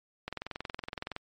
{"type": "click train", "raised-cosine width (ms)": 0.3, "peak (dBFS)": -20, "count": 20, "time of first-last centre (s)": [0.28, 1.164], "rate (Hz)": 21.5, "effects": ["MP3 48 kbps"]}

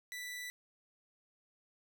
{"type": "tone", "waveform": "sawtooth", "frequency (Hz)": 1975.5, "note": "B6", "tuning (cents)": 0, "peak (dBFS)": -38, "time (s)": [0.12, 0.5], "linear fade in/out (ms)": 0, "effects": []}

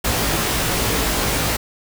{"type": "noise with comb filter", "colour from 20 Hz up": "pink", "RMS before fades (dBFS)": -20, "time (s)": [0.04, 1.57], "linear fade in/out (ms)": 10, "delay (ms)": 18, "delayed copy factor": 0.9, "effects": []}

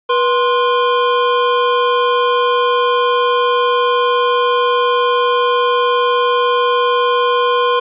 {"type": "tone pair together", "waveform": "square", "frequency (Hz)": [486.1, 1046.5], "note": ["B4", "C6"], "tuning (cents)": [-28, 0], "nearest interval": "octave + minor second", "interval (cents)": 1328, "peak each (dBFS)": -15, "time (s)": [0.09, 7.8], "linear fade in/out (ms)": 10, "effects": ["resampled to 8000 Hz", "8-bit"]}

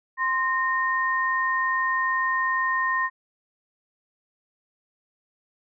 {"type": "tone pair together", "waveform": "sine", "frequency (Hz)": [1045.5, 1843], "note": ["C6", "A#6"], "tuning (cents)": [-2, -20], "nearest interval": "minor seventh", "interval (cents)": 982, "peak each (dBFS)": -24, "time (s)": [0.17, 3.1], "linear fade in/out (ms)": 50, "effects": []}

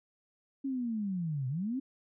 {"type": "linear two-way sweep", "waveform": "sine", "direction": "down then up", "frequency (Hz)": [277.2, 124, 277.2], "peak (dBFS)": -31, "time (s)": [0.64, 1.8], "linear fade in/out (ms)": 10, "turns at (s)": 1.48, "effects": []}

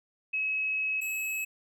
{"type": "tone pair in turn", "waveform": ["sine", "square"], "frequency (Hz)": [2566, 2577], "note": ["E7", "E7"], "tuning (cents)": [-47, -40], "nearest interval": "unison", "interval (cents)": 7, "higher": "second", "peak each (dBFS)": [-27, -31], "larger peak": "first", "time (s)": [[0.33, 1.01], [1.01, 1.45]], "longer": "first", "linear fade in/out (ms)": 10, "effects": []}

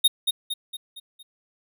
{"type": "tone with echo", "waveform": "square", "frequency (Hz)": 3710, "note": "A#7", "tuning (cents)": -9, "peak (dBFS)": -14, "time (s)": [0.04, 0.08], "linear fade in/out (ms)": 10, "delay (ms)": 230, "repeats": 5, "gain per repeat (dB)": -6, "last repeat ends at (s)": 1.23, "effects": []}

